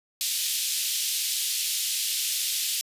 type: high-pass noise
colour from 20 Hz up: pink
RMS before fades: -27 dBFS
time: 0.21-2.81 s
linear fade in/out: 0 ms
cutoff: 3100 Hz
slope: 24 dB/octave
effects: resampled to 32000 Hz